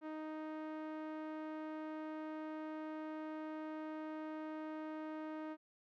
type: tone with low-pass filter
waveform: sawtooth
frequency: 311.1 Hz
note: D#4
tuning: in tune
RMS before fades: -45 dBFS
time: 0.01-5.57 s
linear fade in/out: 50 ms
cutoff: 1500 Hz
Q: 0.84
effects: none